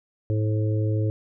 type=harmonic tone; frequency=107.5 Hz; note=A2; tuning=40 cents flat; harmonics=1 / 3 / 4 / 5; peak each=-21 / -31 / -33 / -35 dBFS; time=0.3-1.1 s; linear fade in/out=0 ms; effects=none